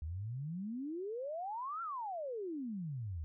sine exponential two-way sweep, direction up then down, 73.42 to 1390 to 73.42 Hz, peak -38 dBFS, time 0.02-3.24 s, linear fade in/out 0 ms, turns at 1.82 s, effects none

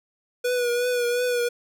square tone with vibrato, 487.7 Hz, B4, 22 cents flat, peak -22 dBFS, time 0.44-1.49 s, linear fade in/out 10 ms, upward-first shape triangle, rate 2.8 Hz, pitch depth 41 cents each way, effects none

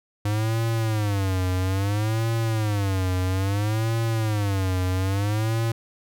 square tone with vibrato, 102.5 Hz, G#2, 22 cents flat, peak -22 dBFS, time 0.25-5.72 s, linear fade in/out 5 ms, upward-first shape sine, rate 0.6 Hz, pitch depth 190 cents each way, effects none

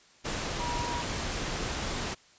sine tone in noise, 960 Hz, B5, 49 cents flat, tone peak -33 dBFS, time 0.59-1.03 s, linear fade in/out 20 ms, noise pink, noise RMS -33 dBFS, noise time 0.24-2.15 s, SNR -3 dB, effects white hiss -59 dBFS RMS until 2.38 s + resampled to 16000 Hz

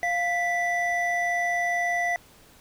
triangle tone pair together, 699.2 / 1975.5 Hz, F5 / B6, +2 / 0 cents, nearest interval octave + tritone, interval 1798 cents, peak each -24 dBFS, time 0.03-2.16 s, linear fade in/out 0 ms, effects pink hiss -54 dBFS RMS until 2.6 s

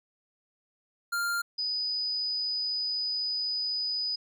square / sine tone pair in turn, 1396.9 / 4978 Hz, F6 / D#8, 0 / 0 cents, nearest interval octave + minor seventh, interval 2200 cents, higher second, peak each -28 dBFS, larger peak neither, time 1.12-1.42 / 1.58-4.16 s, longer second, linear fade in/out 10 ms, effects none

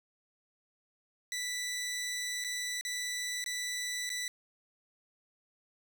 15% pulse tone with dropouts, 1975.5 Hz, B6, in tune, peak -28 dBFS, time 1.32-4.28 s, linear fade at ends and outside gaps 1 ms, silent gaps 2.44-2.446 / 2.811-2.85 / 3.441-3.461 / 4.093-4.101 s, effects none

